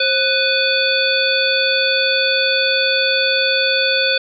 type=harmonic tone with a mistuned harmonic; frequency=496.4 Hz; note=B4; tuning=9 cents sharp; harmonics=1 / 3 / 5 / 7 / 9; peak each=-20 / -20 / -20 / -20 / -20 dBFS; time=0-4.18 s; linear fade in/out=5 ms; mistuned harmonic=1; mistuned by=+120 cents; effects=none